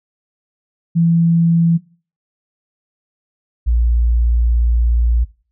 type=tone pair in turn; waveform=sine; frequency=167.5 / 58.46 Hz; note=E3 / A#1; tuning=+28 / +6 cents; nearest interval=octave + tritone; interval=1822 cents; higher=first; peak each=-10 / -11 dBFS; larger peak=first; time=0.95-1.78 / 3.66-5.25 s; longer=second; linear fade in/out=20 ms; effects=noise-tail reverb RT60 0.4 s tail -20 dB re dry